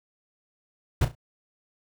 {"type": "noise with echo", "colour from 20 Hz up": "brown", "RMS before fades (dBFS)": -20, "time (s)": [1.01, 1.05], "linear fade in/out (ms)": 5, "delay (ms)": 34, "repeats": 3, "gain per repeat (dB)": -11, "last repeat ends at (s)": 1.152, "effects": []}